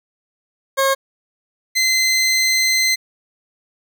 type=tone pair in turn; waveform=20% pulse; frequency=541 / 2060 Hz; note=C#5 / C7; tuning=-42 / -28 cents; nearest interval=octave + major seventh; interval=2314 cents; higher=second; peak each=-9 dBFS; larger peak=neither; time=0.77-0.95 / 1.75-2.96 s; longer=second; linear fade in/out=20 ms; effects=none